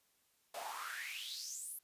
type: noise with high-pass filter sweep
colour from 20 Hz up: pink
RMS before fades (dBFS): -45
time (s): 0.54-1.79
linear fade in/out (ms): 5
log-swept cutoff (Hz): 610 to 12000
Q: 6.7
effects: white hiss -75 dBFS RMS until 1.83 s + resampled to 32000 Hz